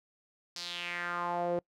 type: tone with band-pass filter sweep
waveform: sawtooth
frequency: 174.6 Hz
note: F3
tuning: in tune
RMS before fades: -35 dBFS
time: 0.56-1.59 s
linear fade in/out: 2 ms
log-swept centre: 5100 to 460 Hz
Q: 3.6
effects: noise-tail reverb RT60 0.1 s tail -25 dB re dry